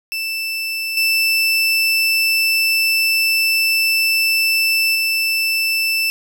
30% pulse tone with level steps, 2653 Hz, E7, 10 cents sharp, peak -18 / -11 / -13 dBFS, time 0.12-6.1 s, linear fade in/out 0 ms, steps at 0.97 / 4.95 s, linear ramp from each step 2 ms, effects none

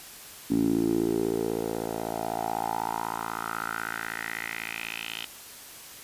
10% pulse tone with band-pass filter sweep, 56.1 Hz, A1, 34 cents sharp, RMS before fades -30 dBFS, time 0.5-5.26 s, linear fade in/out 10 ms, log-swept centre 270 to 3100 Hz, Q 4.5, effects white hiss -45 dBFS RMS until 6.03 s + resampled to 32000 Hz

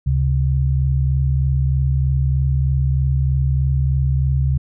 sine tone pair together, 71.2 / 134.41 Hz, C#2 / C3, +47 / +47 cents, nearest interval major seventh, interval 1100 cents, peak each -17 dBFS, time 0.06-4.58 s, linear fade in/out 10 ms, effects none

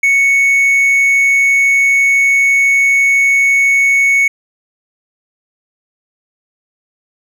triangle tone, 2217 Hz, C#7, in tune, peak -6 dBFS, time 0.03-4.28 s, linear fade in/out 5 ms, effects none

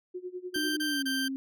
sine tone with tremolo, 362.9 Hz, F#4, 34 cents flat, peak -33 dBFS, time 0.14-0.77 s, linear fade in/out 10 ms, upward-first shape sine, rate 10 Hz, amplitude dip 90%
20% pulse tone bursts, 1568 Hz, G6, in tune, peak -25 dBFS, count 3, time 0.54-1.284 s, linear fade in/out 10 ms, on 230 ms, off 27 ms
sine tone with pitch glide, 302.6 to 268 Hz, D#4 to C4, -48 to +42 cents, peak -31 dBFS, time 0.56-1.36 s, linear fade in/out 0 ms, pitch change -210 cents, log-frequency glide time 0.86-1.06 s
effects none

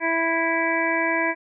harmonic tone, 329.6 Hz, E4, in tune, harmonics 1 / 2 / 3 / 5 / 6 / 7, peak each -27 / -27 / -27 / -27 / -27 / -27 dBFS, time 0-1.35 s, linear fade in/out 50 ms, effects none

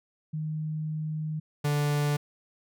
sine / 45% pulse tone pair in turn, 155.1 / 146.39 Hz, D#3 / D3, -5 / -5 cents, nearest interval minor second, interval 100 cents, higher first, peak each -29 / -24 dBFS, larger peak second, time 0.33-1.4 / 1.64-2.17 s, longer first, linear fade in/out 10 ms, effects none

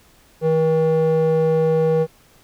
square tone with band-pass filter, 159.8 Hz, D#3, 47 cents sharp, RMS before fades -17 dBFS, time 0.41-2.07 s, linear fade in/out 50 ms, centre 400 Hz, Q 6.5, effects pink hiss -53 dBFS RMS until 2.43 s

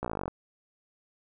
slowing click train, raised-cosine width 1 ms, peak -18 dBFS, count 14, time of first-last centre 0.03-0.28 s, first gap 16 ms, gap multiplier 1.03, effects none

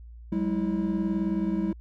triangle tone cluster, 187.8 / 206.7 / 324.7 Hz, F#3 / G#3 / E4, +26 / -8 / -26 cents, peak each -27 dBFS, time 0.32-1.73 s, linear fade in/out 5 ms, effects added 58 Hz sine -42 dBFS peak until 1.8 s

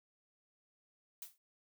blue noise with exponential decay, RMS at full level -43 dBFS, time 1.22-1.38 s, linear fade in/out 1 ms, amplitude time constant 34 ms, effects none

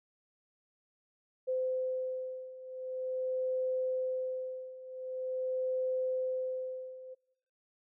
sine beating tone pair, 514 / 514.45 Hz, C5 / C5, -31 / -29 cents, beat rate 0.45 Hz, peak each -37 / -34 dBFS, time 1.47-7.15 s, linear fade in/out 20 ms, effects noise-tail reverb RT60 1.0 s tail -24 dB re dry

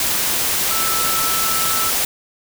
sine tone in noise, 1318.5 Hz, E6, in tune, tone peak -23 dBFS, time 0.71-1.9 s, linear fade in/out 2 ms, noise white, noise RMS -19 dBFS, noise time 0-2.05 s, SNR -7 dB, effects none

